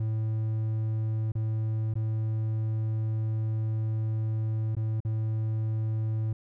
triangle tone with dropouts, 110 Hz, A2, in tune, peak -24 dBFS, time 0-6.33 s, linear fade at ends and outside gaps 5 ms, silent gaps 1.32-1.352 / 1.94-1.954 / 4.752-4.766 / 5.004-5.049 s, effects none

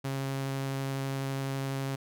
sawtooth tone with vibrato, 135.8 Hz, C#3, 35 cents flat, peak -27 dBFS, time 0.04-1.96 s, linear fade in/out 10 ms, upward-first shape triangle, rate 12 Hz, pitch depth 9 cents each way, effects none

